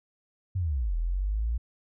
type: linear two-way sweep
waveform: sine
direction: down then up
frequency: 98 to 39.83 to 59.6 Hz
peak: -25 dBFS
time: 0.55-1.58 s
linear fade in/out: 10 ms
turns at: 0.96 s
effects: none